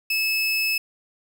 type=tone; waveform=30% pulse; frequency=2600 Hz; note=E7; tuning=24 cents flat; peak=-18 dBFS; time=0.1-0.78 s; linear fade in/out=5 ms; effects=8-bit

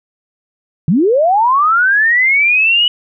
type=linear sweep; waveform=sine; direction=up; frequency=138.59 to 2960 Hz; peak=-8 dBFS; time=0.88-2.88 s; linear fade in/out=2 ms; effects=none

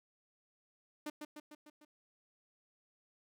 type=tone with echo; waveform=sawtooth; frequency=299.7 Hz; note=D4; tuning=35 cents sharp; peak=-35 dBFS; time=1.06-1.1 s; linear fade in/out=5 ms; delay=150 ms; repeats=5; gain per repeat=-4 dB; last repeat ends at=1.85 s; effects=none

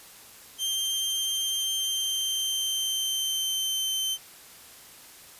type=tone with pitch glide; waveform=sawtooth; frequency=3154 to 3096 Hz; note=G7 to G7; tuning=+10 to -22 cents; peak=-23 dBFS; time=0.58-4.18 s; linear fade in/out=50 ms; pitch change=-32 cents; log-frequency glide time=1.58-3.9 s; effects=white hiss -49 dBFS RMS until 5.39 s + resampled to 32000 Hz

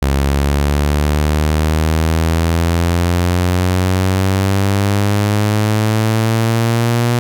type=exponential sweep; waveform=sawtooth; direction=up; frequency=68.3 to 120.4 Hz; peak=-8 dBFS; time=0.02-7.19 s; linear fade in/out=0 ms; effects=none

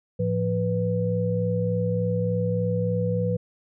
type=tone cluster; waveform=sine; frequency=109.9 / 173.3 / 493.3 Hz; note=A2 / F3 / B4; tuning=-2 / -13 / -2 cents; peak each=-26 dBFS; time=0.19-3.37 s; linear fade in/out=10 ms; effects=none

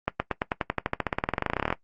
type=accelerating click train; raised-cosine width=0.5 ms; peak=-9 dBFS; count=29; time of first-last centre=0.08-1.726 s; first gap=120 ms; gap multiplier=0.94; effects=noise-tail reverb RT60 0.1 s tail -17 dB re dry + Opus 24 kbps

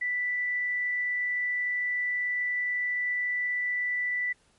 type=tone; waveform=sine; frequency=1975.5 Hz; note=B6; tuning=in tune; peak=-26 dBFS; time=0.01-4.33 s; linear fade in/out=10 ms; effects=pink hiss -65 dBFS RMS until 4.58 s + MP3 48 kbps

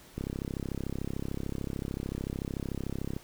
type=click train; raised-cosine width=3 ms; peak=-21 dBFS; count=101; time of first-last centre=0.18-3.165 s; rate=33.5 Hz; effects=pink hiss -54 dBFS RMS until 3.23 s

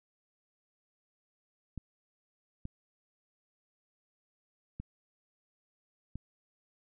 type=clicks; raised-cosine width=5 ms; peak=-27 dBFS; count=4; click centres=1.777 / 2.654 / 4.8 / 6.156 s; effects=none

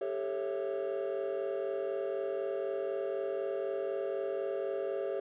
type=chord; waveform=triangle; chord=A dominant seventh; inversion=third; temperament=just; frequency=396 / 440 / 550 / 660 Hz; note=G4 / A4 / C#5 / E5; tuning=+18 / 0 / -14 / +2 cents; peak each=-33 / -37 / -34 / -38 dBFS; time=0.01-5.2 s; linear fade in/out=5 ms; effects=tanh soft clip ceiling -25 dBFS + resampled to 8000 Hz

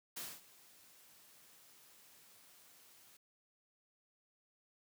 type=noise with ADSR envelope; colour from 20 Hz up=white; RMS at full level=-43 dBFS; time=0.16-3.17 s; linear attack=13 ms; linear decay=230 ms; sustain=-20 dB; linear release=4 ms; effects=high-pass 80 Hz 12 dB/octave

